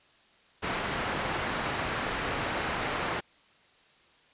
white low-pass noise, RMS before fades -32 dBFS, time 0.62-3.21 s, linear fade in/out 20 ms, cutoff 1800 Hz, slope 12 dB/octave, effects white hiss -61 dBFS RMS until 4.33 s + resampled to 8000 Hz

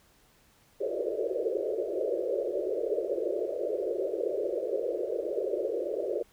pink band-pass noise, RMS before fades -31 dBFS, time 0.8-6.23 s, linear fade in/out 10 ms, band 350 to 610 Hz, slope 96 dB/octave, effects pink hiss -63 dBFS RMS until 6.32 s

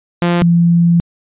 sawtooth / sine tone pair in turn, 173.5 / 170.62 Hz, F3 / F3, -11 / -40 cents, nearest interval unison, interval 29 cents, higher first, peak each -7 dBFS, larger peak neither, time 0.22-0.42 / 0.42-1 s, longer second, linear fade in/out 0 ms, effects resampled to 8000 Hz

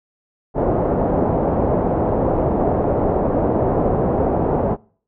white low-pass noise, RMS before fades -18 dBFS, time 0.54-4.77 s, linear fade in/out 50 ms, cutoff 710 Hz, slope 24 dB/octave, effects noise-tail reverb RT60 0.5 s tail -26 dB re dry

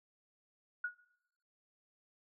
sine tone with exponential decay, 1454 Hz, F#6, 31 cents flat, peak -31 dBFS, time 0.84-0.97 s, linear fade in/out 5 ms, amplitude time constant 27 ms, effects noise-tail reverb RT60 0.9 s tail -21 dB re dry

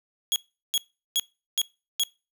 sawtooth tone bursts, 3322 Hz, G#7, in tune, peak -18 dBFS, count 5, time 0.32-2.035 s, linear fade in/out 0 ms, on 39 ms, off 380 ms, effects noise-tail reverb RT60 0.3 s tail -23 dB re dry

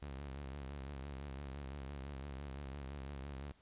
sawtooth tone with vibrato, 69.1 Hz, C#2, 5 cents flat, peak -40 dBFS, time 0.02-3.52 s, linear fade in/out 0 ms, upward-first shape sine, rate 5.9 Hz, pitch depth 92 cents each way, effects pink hiss -70 dBFS RMS until 3.61 s + resampled to 8000 Hz

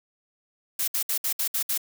blue noise bursts, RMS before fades -26 dBFS, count 7, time 0.79-1.778 s, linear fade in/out 5 ms, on 88 ms, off 62 ms, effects none

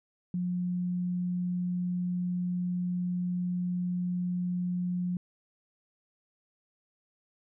sine tone, 178.7 Hz, F3, 40 cents sharp, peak -28 dBFS, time 0.34-5.17 s, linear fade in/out 2 ms, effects none

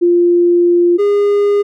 sine / triangle tone pair in turn, 348.4 / 408 Hz, F4 / G#4, -4 / -31 cents, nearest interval minor third, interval 273 cents, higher second, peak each -7 dBFS, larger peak neither, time 0.01-0.98 / 0.98-1.63 s, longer first, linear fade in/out 20 ms, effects none

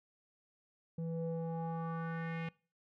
square tone with low-pass filter sweep, 164.81 Hz, E3, in tune, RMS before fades -39 dBFS, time 0.98-2.49 s, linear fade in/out 5 ms, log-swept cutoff 350 to 2500 Hz, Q 3.2, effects noise-tail reverb RT60 0.4 s tail -24 dB re dry

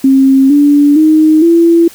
sine tone with pitch steps, 268.3 / 289.2 / 311.8 / 336.1 Hz, C4 / D4 / D#4 / E4, +44 / -27 / +4 / +34 cents, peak -3 dBFS, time 0.04-1.88 s, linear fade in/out 5 ms, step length 460 ms, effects white hiss -36 dBFS RMS until 1.94 s

